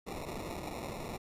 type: noise with sample-and-hold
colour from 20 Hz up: violet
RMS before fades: -41 dBFS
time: 0.06-1.18 s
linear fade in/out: 20 ms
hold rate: 1575 Hz
effects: resampled to 32000 Hz